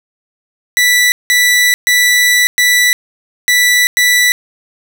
sawtooth tone bursts at uneven times, 1969 Hz, B6, 6 cents flat, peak -4 dBFS, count 6, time 0.77-1.12 / 1.3-1.74 / 1.87-2.47 / 2.58-2.93 / 3.48-3.87 / 3.97-4.32 s, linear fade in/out 0 ms, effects none

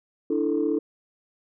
sine chord, D suspended second, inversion none, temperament equal, 293.7 / 329.6 / 440 Hz, D4 / E4 / A4, 0 / 0 / 0 cents, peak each -25 dBFS, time 0.3-0.79 s, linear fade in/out 5 ms, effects tanh soft clip ceiling -14 dBFS

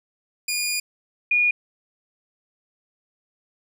15% pulse / sine tone pair in turn, 2434 / 2442 Hz, D#7 / D#7, -39 / -33 cents, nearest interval unison, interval 6 cents, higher second, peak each -16 dBFS, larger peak neither, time 0.48-0.8 / 1.31-1.51 s, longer first, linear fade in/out 5 ms, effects none

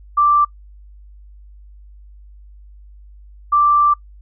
sine tone pair in turn, 1174.7 / 1174.7 Hz, D6 / D6, 0 / 0 cents, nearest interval unison, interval 0 cents, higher neither, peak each -10 dBFS, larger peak neither, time 0.17-0.45 / 3.52-3.94 s, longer second, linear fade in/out 10 ms, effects noise-tail reverb RT60 0.1 s tail -22 dB re dry + added 50 Hz sine -39 dBFS peak until 4.21 s

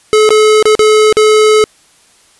square tone with dropouts, 429.8 Hz, A4, 41 cents flat, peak -5 dBFS, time 0.13-1.64 s, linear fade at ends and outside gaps 0 ms, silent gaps 0.291-0.305 / 0.626-0.655 / 0.752-0.793 / 1.126-1.169 s, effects white hiss -47 dBFS RMS until 2.39 s + resampled to 24000 Hz

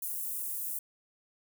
white high-pass noise, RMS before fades -36 dBFS, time 0.02-0.79 s, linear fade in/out 5 ms, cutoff 9300 Hz, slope 24 dB/octave, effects none

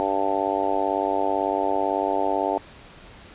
harmonic tone, 98 Hz, G2, in tune, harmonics 3 / 4 / 5 / 6 / 7 / 8 / 9, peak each -30 / -29 / -31 / -29 / -27 / -29 / -27 dBFS, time 0-2.58 s, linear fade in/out 0 ms, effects pink hiss -46 dBFS RMS until 3.34 s + resampled to 8000 Hz

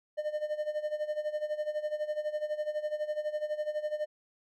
triangle tone with tremolo, 605 Hz, D#5, 49 cents flat, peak -26 dBFS, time 0.17-4.06 s, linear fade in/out 20 ms, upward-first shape sine, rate 12 Hz, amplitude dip 80%, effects none

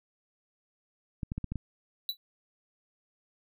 clicks, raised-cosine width 5 ms, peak -21 dBFS, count 6, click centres 1.232 / 1.319 / 1.38 / 1.443 / 1.52 / 1.557 s
square tone with exponential decay, 3951 Hz, B7, in tune, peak -26 dBFS, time 2.09-2.17 s, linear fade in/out 1 ms, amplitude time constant 16 ms
effects none

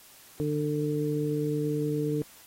harmonic tone, 149.2 Hz, D3, 28 cents sharp, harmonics 1 / 2 / 3, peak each -30 / -30 / -30 dBFS, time 0.4-2.22 s, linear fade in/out 0 ms, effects white hiss -53 dBFS RMS until 2.46 s + AAC 48 kbps

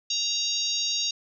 harmonic tone with a mistuned harmonic, 932.3 Hz, A#5, in tune, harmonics 3 / 4 / 5 / 6 / 7, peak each -34 / -29 / -30 / -32 / -32 dBFS, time 0.1-1.11 s, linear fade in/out 5 ms, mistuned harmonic 4, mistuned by +19 cents, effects none

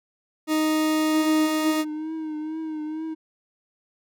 40% pulse tone, 311.1 Hz, D#4, in tune, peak -19 dBFS, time 0.47-1.85 s, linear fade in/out 50 ms
triangle tone with vibrato, 312.4 Hz, D#4, 7 cents sharp, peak -26 dBFS, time 1.12-3.15 s, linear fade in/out 20 ms, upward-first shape triangle, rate 2.2 Hz, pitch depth 52 cents each way
effects none

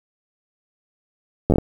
slowing click train, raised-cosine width 2 ms, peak -3 dBFS, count 6, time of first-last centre 1.5-1.584 s, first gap 10 ms, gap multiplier 1.26, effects 7-bit

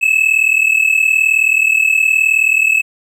triangle tone pair together, 2582 / 2621 Hz, E7 / E7, -37 / -11 cents, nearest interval unison, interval 26 cents, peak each -11 dBFS, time 0.01-2.82 s, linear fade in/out 20 ms, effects none

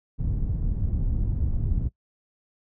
pink low-pass noise, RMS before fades -25 dBFS, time 0.18-1.89 s, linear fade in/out 20 ms, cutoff 120 Hz, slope 12 dB/octave, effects noise-tail reverb RT60 0.1 s tail -21 dB re dry

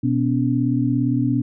sine tone cluster, 123.8 / 246.8 / 284.3 Hz, B2 / B3 / C#4, +5 / -1 / +44 cents, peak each -21 dBFS, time 0.03-1.42 s, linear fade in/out 10 ms, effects none

